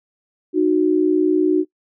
sine tone pair together, 307.8 / 367.8 Hz, D#4 / F#4, -19 / -10 cents, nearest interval minor third, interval 309 cents, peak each -16 dBFS, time 0.53-1.65 s, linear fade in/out 50 ms, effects noise-tail reverb RT60 0.1 s tail -23 dB re dry

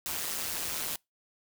white noise with amplitude modulation, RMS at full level -31 dBFS, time 0.06-0.96 s, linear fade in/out 0 ms, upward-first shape sine, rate 160 Hz, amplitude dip 75%, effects noise-tail reverb RT60 0.2 s tail -26 dB re dry

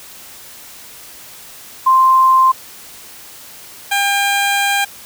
sine / 15% pulse tone pair in turn, 1046.5 / 801.2 Hz, C6 / G5, 0 / +38 cents, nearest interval perfect fourth, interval 462 cents, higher first, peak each -7 dBFS, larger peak neither, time 1.86-2.52 / 3.91-4.85 s, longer second, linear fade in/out 10 ms, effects white hiss -37 dBFS RMS until 5.05 s

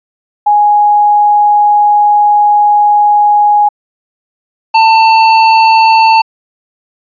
sine / square tone pair in turn, 830.6 / 892.8 Hz, G#5 / A5, 0 / +25 cents, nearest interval minor second, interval 125 cents, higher second, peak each -4 dBFS, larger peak neither, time 0.46-3.69 / 4.74-6.22 s, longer first, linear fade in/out 10 ms, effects resampled to 11025 Hz

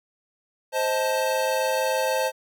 square chord, A diminished, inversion first, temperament equal with one note detuned, 523.3 / 629.8 / 880 Hz, C5 / Eb5 / A5, 0 / +21 / 0 cents, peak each -25 / -29 / -28 dBFS, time 0.72-2.32 s, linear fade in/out 50 ms, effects none

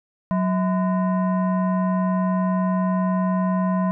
sine tone with frequency modulation, 185 Hz, F#3, in tune, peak -18 dBFS, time 0.31-3.91 s, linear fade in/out 0 ms, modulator 832 Hz, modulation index 0.69, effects none

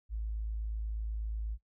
sine tone, 54.1 Hz, A1, 29 cents flat, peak -33 dBFS, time 0.09-1.58 s, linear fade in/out 50 ms, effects noise-tail reverb RT60 0.1 s tail -20 dB re dry

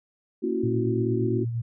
sine chord, F# dominant seventh, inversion first, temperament just, 231.2 / 277.5 / 333 / 370 Hz, A#3 / C#4 / E4 / F#4, -14 / +2 / +18 / 0 cents, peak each -30 / -32 / -29 / -27 dBFS, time 0.42-1.45 s, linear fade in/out 20 ms
sine tone with tremolo, 116.54 Hz, A#2, in tune, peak -24 dBFS, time 0.63-1.62 s, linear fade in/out 10 ms, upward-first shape sine, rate 8.7 Hz, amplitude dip 40%
effects none

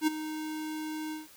square tone with ADSR envelope, 310.1 Hz, D#4, 6 cents flat, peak -22 dBFS, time 0.01-1.28 s, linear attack 62 ms, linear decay 16 ms, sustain -13 dB, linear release 160 ms, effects white hiss -55 dBFS RMS until 1.36 s

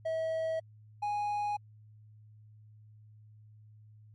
triangle tone pair in turn, 645 / 827.8 Hz, E5 / G#5, -38 / -6 cents, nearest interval major third, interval 432 cents, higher second, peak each -28 dBFS, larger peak neither, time 0.05-0.6 / 1.02-1.57 s, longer neither, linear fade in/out 10 ms, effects added 107 Hz sine -53 dBFS peak until 4.14 s + MP3 48 kbps

